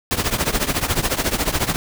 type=noise with tremolo; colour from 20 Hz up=pink; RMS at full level=-17 dBFS; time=0.11-1.76 s; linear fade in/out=0 ms; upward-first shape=triangle; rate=14 Hz; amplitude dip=90%; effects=none